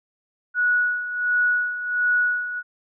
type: tone with tremolo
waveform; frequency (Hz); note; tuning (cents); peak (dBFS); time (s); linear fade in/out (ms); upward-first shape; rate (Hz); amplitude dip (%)
sine; 1465; F#6; -18; -16; 0.54-2.63; 50; sine; 1.4; 70
effects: none